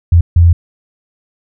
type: tone bursts at uneven times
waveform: sine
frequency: 85.2 Hz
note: F2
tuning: 42 cents flat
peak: -3 dBFS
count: 2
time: 0.12-0.21 / 0.36-0.53 s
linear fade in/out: 5 ms
effects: none